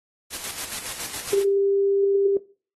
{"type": "noise with tremolo", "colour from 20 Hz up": "white", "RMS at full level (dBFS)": -30, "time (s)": [0.3, 1.45], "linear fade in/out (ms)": 50, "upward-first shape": "square", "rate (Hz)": 7.2, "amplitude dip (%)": 50}
{"type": "tone", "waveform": "sine", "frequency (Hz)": 396.4, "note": "G4", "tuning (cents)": 19, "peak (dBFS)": -18, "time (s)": [1.33, 2.37], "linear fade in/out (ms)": 2}
{"effects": ["noise-tail reverb RT60 0.4 s tail -19 dB re dry", "AAC 32 kbps"]}